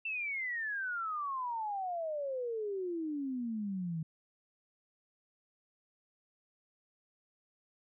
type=exponential sweep; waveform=sine; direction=down; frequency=2700 to 156.2 Hz; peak=-34 dBFS; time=0.05-4.03 s; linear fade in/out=5 ms; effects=none